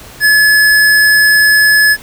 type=tone; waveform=square; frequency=1710 Hz; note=A6; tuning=50 cents flat; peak=-6 dBFS; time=0.2-1.97 s; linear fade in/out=50 ms; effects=pink hiss -34 dBFS RMS until 2.02 s